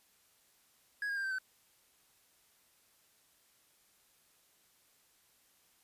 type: tone with pitch steps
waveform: triangle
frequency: 1661.2 / 1626.1 / 1591.7 / 1558 / 1525.1 Hz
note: G#6 / G#6 / G6 / G6 / G6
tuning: 0 / -37 / +26 / -11 / -48 cents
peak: -32 dBFS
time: 1.02-1.385 s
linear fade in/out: 2 ms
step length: 73 ms
effects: white hiss -69 dBFS RMS until 5.83 s + resampled to 32000 Hz